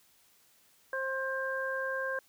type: harmonic tone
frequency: 530 Hz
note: C5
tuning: 22 cents sharp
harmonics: 1 / 2 / 3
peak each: -35 / -40 / -34 dBFS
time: 0.93-2.19 s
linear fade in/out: 2 ms
effects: white hiss -65 dBFS RMS until 2.28 s